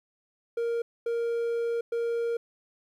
triangle tone bursts at uneven times, 467 Hz, A#4, 3 cents sharp, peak -24 dBFS, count 3, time 0.57-0.82 / 1.06-1.81 / 1.92-2.37 s, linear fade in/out 5 ms, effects 11-bit

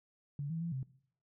sine tone with pitch steps, 143.1 / 163.6 / 168.8 / 131.8 Hz, D3 / E3 / E3 / C3, -45 / -13 / +41 / +13 cents, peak -35 dBFS, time 0.39-0.83 s, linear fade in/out 2 ms, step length 110 ms, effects noise-tail reverb RT60 0.6 s tail -20 dB re dry

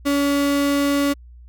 35% pulse tone, 283.2 Hz, C#4, 37 cents sharp, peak -15 dBFS, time 0.05-1.14 s, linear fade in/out 20 ms, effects added 60 Hz sine -40 dBFS peak until 1.48 s

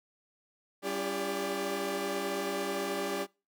sawtooth tone cluster, 195.2 / 283.7 / 341.6 / 399.7 / 581 Hz, G3 / C#4 / F4 / G4 / D5, -7 / +40 / -38 / +34 / -19 cents, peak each -38 / -36 / -37 / -31 / -34 dBFS, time 0.82-3.27 s, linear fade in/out 50 ms, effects noise-tail reverb RT60 0.3 s tail -24 dB re dry

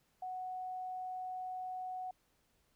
sine tone, 740 Hz, F#5, in tune, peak -39 dBFS, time 0.22-2.11 s, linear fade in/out 5 ms, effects pink hiss -75 dBFS RMS until 2.75 s

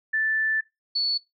sine tone pair in turn, 1760 / 4435 Hz, A6 / C#8, 0 / 0 cents, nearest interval octave + major third, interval 1600 cents, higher second, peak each -21 / -21 dBFS, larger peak neither, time 0.13-0.61 / 0.95-1.18 s, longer first, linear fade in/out 10 ms, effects noise-tail reverb RT60 0.2 s tail -22 dB re dry

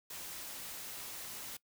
white noise, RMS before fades -45 dBFS, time 0.1-1.57 s, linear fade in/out 5 ms, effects noise-tail reverb RT60 0.1 s tail -21 dB re dry

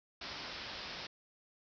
white low-pass noise, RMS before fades -45 dBFS, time 0.21-1.07 s, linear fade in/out 5 ms, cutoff 5400 Hz, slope 96 dB/octave, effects none

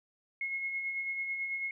sine tone with tremolo, 2167 Hz, C#7, 40 cents flat, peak -31 dBFS, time 0.41-1.71 s, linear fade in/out 2 ms, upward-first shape sine, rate 9.1 Hz, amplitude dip 40%, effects none

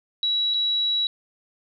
sine tone with dropouts, 3900 Hz, B7, 23 cents flat, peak -20 dBFS, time 0.23-1.07 s, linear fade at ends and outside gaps 1 ms, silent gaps 0.539-0.543 s, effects none

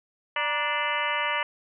harmonic tone with a mistuned harmonic, 293.7 Hz, D4, in tune, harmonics 2 / 3 / 4 / 5 / 6 / 7 / 8 / 9 / 10, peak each -35 / -31 / -32 / -36 / -32 / -31 / -36 / -36 / -34 dBFS, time 0.36-1.43 s, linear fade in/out 2 ms, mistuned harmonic 3, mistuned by +120 cents, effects none

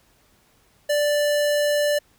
square tone, 587.3 Hz, D5, in tune, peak -19 dBFS, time 0.89-1.99 s, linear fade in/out 10 ms, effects pink hiss -60 dBFS RMS until 2.18 s

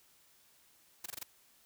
white noise bursts, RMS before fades -41 dBFS, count 5, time 1.04-1.232 s, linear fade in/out 5 ms, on 20 ms, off 23 ms, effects white hiss -66 dBFS RMS until 1.65 s

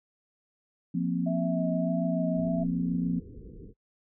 sine chord, F suspended fourth, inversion none, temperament equal with one note detuned, 174.61 / 234.8 / 261.6 Hz, F3 / Bb3 / C4, 0 / +13 / 0 cents, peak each -28 / -32 / -31 dBFS, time 0.94-3.2 s, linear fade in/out 10 ms
sine tone with vibrato, 650 Hz, E5, 24 cents flat, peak -31 dBFS, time 1.26-2.64 s, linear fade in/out 10 ms, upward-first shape sine, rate 1.7 Hz, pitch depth 33 cents each way
pink low-pass noise, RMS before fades -45 dBFS, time 2.33-3.74 s, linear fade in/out 50 ms, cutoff 480 Hz, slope 96 dB/octave
effects noise-tail reverb RT60 0.1 s tail -24 dB re dry

